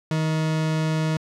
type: tone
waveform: 40% pulse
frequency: 157.6 Hz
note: D#3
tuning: 23 cents sharp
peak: -20 dBFS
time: 0.11-1.17 s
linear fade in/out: 2 ms
effects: low-pass 7000 Hz 12 dB/octave + 10-bit